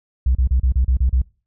sine tone bursts, 63.2 Hz, B1, 41 cents sharp, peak -11 dBFS, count 8, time 0.26-1.218 s, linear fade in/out 5 ms, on 90 ms, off 34 ms, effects noise-tail reverb RT60 0.4 s tail -25 dB re dry + tanh soft clip ceiling -10 dBFS

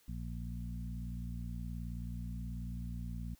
harmonic tone with a mistuned harmonic, 58.7 Hz, A#1, 13 cents sharp, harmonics 1 / 2 / 3 / 4, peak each -41 / -45 / -45 / -49 dBFS, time 0.08-3.35 s, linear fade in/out 5 ms, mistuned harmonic 1, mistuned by -18 cents, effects white hiss -68 dBFS RMS until 3.39 s

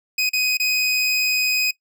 25% pulse tone with dropouts, 2507 Hz, D#7, 12 cents sharp, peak -14 dBFS, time 0.18-1.71 s, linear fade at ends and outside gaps 5 ms, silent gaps 0.293-0.332 / 0.572-0.598 s, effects noise-tail reverb RT60 0.1 s tail -19 dB re dry

